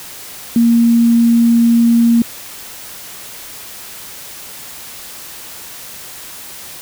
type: tone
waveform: sine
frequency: 233.1 Hz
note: A#3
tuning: in tune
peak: -7 dBFS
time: 0.56-2.22 s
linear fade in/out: 2 ms
effects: white hiss -32 dBFS RMS until 6.81 s